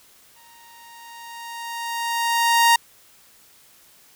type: tone with exponential growth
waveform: sawtooth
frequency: 932.3 Hz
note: A#5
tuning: in tune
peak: -8 dBFS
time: 0.36-2.76 s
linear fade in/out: 5 ms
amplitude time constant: 520 ms
effects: white hiss -53 dBFS RMS until 4.15 s

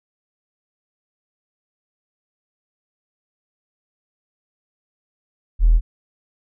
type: tone with tanh clipping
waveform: triangle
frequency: 40.46 Hz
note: E1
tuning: 32 cents flat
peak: -9 dBFS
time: 5.59-5.81 s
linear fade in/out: 50 ms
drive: 2 dB
effects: none

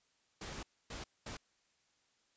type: noise bursts at uneven times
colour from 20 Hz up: pink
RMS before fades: -45 dBFS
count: 3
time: 0.41-0.63 / 0.9-1.04 / 1.26-1.37 s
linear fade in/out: 5 ms
effects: white hiss -75 dBFS RMS until 2.36 s + resampled to 16000 Hz

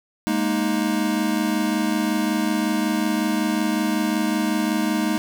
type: chord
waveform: square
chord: Ab suspended second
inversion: none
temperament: equal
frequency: 207.7 / 233.1 / 311.1 Hz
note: Ab3 / Bb3 / Eb4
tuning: 0 / 0 / 0 cents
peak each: -25 / -26 / -24 dBFS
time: 0.27-5.18 s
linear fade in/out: 0 ms
effects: none

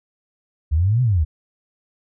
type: exponential two-way sweep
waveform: sine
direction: up then down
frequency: 71.1 to 130.5 to 71.1 Hz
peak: -14 dBFS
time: 0.71-1.25 s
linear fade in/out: 20 ms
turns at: 1.02 s
effects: none

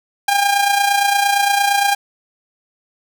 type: tone with amplitude modulation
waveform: sawtooth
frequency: 804 Hz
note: G5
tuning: 44 cents sharp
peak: -7 dBFS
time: 0.28-1.95 s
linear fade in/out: 5 ms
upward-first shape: sine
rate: 28.7 Hz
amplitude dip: 55%
effects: none

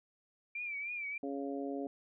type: tone with vibrato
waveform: sine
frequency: 2349 Hz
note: D7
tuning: in tune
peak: -37 dBFS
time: 0.55-1.18 s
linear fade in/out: 5 ms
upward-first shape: triangle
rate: 3.3 Hz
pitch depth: 90 cents each way
type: harmonic tone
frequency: 139.2 Hz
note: C#3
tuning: 8 cents sharp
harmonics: 2 / 3 / 4 / 5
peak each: -38 / -42 / -44 / -46 dBFS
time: 1.23-1.87 s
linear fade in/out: 2 ms
effects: none

